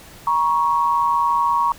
sine tone pair together, 948.5 / 1108.7 Hz, A#5 / C#6, +30 / 0 cents, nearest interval minor third, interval 270 cents, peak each -18 dBFS, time 0.27-1.72 s, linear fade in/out 2 ms, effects pink hiss -43 dBFS RMS until 1.78 s

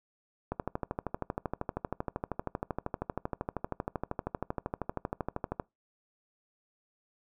click train, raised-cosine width 1 ms, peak -18 dBFS, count 66, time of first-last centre 0.52-5.598 s, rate 12.8 Hz, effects noise-tail reverb RT60 0.2 s tail -23 dB re dry

